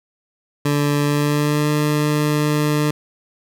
20% pulse tone with pitch glide, 145.4 to 149.57 Hz, D3 to D3, -17 to +32 cents, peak -11 dBFS, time 0.65-2.91 s, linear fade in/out 5 ms, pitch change +49 cents, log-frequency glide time 1.02-1.71 s, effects none

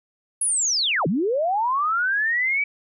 sine linear two-way sweep, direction down then up, 10620 to 143.1 to 2308 Hz, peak -19 dBFS, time 0.41-2.64 s, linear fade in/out 5 ms, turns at 1.07 s, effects none

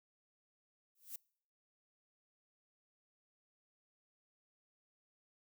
violet noise with exponential growth, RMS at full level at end -41 dBFS, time 0.95-1.16 s, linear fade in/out 5 ms, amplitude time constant 45 ms, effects noise-tail reverb RT60 0.6 s tail -26 dB re dry

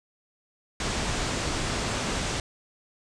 pink low-pass noise, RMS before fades -29 dBFS, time 0.8-2.4 s, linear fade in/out 2 ms, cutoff 8600 Hz, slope 48 dB/octave, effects none

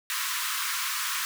pink high-pass noise, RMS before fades -30 dBFS, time 0.1-1.25 s, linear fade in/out 0 ms, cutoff 1000 Hz, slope 96 dB/octave, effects none

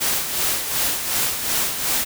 white noise with tremolo, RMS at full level -20 dBFS, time 0-2.05 s, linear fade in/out 20 ms, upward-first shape sine, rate 2.7 Hz, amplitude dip 55%, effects none

